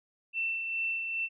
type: tone with tremolo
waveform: sine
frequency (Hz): 2683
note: E7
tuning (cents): +30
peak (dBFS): -28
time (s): 0.33-1.29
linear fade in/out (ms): 50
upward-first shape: sine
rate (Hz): 2.4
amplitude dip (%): 40
effects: none